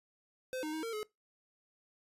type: tone with pitch steps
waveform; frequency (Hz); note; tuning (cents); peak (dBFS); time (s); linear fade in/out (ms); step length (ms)
square; 514 / 308.2 / 315.8 / 457.1 / 426.2; C5 / D#4 / D#4 / A#4 / G#4; -31 / -16 / +26 / -34 / +45; -37; 0.53-1.03; 0; 100
effects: noise-tail reverb RT60 0.2 s tail -22 dB re dry + resampled to 32000 Hz